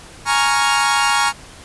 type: chord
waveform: sawtooth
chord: Bb minor seventh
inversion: third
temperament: equal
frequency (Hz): 830.6 / 932.3 / 1108.7 / 1396.9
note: Ab5 / Bb5 / Db6 / F6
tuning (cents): 0 / 0 / 0 / 0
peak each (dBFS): -16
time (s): 0.25-1.33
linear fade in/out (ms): 50
effects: pink hiss -40 dBFS RMS until 1.64 s + resampled to 24000 Hz